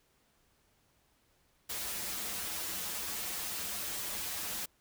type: noise with comb filter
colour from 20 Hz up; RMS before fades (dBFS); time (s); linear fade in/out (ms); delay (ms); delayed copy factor
white; -38; 1.69-4.66; 10; 7.6; -0.9
effects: pink hiss -71 dBFS RMS until 4.8 s